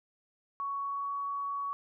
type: tone with pitch glide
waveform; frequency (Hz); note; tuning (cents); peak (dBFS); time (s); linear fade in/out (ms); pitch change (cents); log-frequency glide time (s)
sine; 1116 to 1123.8; C#6 to C#6; +11 to +23; -32; 0.6-1.73; 0; +12; 0.8-1.12
effects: none